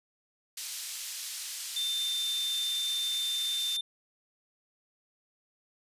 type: band-pass noise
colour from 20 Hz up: pink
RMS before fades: -39 dBFS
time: 0.57-3.77 s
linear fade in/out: 5 ms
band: 4100 to 12000 Hz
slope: 12 dB/octave
type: tone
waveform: triangle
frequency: 3580 Hz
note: A7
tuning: 29 cents sharp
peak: -28 dBFS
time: 1.76-3.81 s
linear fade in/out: 5 ms
effects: resampled to 32000 Hz